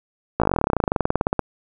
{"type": "slowing click train", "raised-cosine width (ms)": 1, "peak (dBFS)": -4, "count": 29, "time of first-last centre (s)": [0.4, 1.393], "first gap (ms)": 17, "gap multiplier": 1.05, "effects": []}